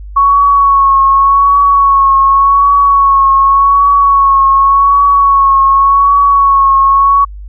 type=tone with vibrato; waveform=sine; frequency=1108.7 Hz; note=C#6; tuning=in tune; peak=-4 dBFS; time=0.16-7.25 s; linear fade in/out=10 ms; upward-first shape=triangle; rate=0.87 Hz; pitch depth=35 cents each way; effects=added 50 Hz sine -24 dBFS peak until 7.48 s